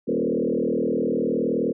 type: tone with frequency modulation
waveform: sine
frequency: 354.5 Hz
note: F4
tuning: 26 cents sharp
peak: -20 dBFS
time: 0.07-1.73 s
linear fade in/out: 20 ms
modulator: 39.4 Hz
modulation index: 3.9
effects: none